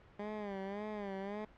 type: tone with vibrato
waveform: 15% pulse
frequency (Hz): 202.8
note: G#3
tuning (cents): -41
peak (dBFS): -33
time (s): 0.19-1.45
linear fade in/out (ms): 5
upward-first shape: sine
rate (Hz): 1.8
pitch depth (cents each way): 92
effects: pink hiss -61 dBFS RMS until 1.57 s + low-pass 2000 Hz 12 dB/octave